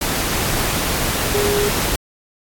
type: tone in noise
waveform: sine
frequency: 410 Hz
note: G#4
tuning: 22 cents flat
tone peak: -17 dBFS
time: 1.34-1.69 s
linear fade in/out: 5 ms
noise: pink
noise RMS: -20 dBFS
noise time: 0.01-1.96 s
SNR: 0 dB
effects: AAC 64 kbps